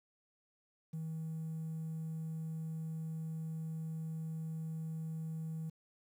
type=tone; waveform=triangle; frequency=160 Hz; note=D#3; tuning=49 cents sharp; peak=-35 dBFS; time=0.93-5.7 s; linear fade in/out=10 ms; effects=tanh soft clip ceiling -34 dBFS + 11-bit